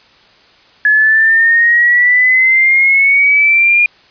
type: exponential sweep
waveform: sine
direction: up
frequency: 1700 to 2430 Hz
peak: -6 dBFS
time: 0.85-3.86 s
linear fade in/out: 2 ms
effects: white hiss -46 dBFS RMS until 4.1 s + resampled to 11025 Hz